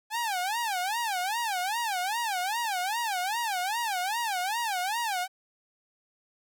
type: tone with vibrato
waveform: sawtooth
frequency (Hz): 826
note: G#5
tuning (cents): -10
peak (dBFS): -24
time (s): 0.1-5.28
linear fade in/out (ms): 50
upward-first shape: sine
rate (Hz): 2.5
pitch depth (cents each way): 250
effects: none